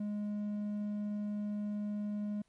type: tone with hard clipping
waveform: sine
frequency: 207.7 Hz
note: G#3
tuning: in tune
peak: -35 dBFS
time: 0-2.42 s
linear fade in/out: 5 ms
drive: 3 dB
effects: pink hiss -75 dBFS RMS until 2.48 s + MP3 48 kbps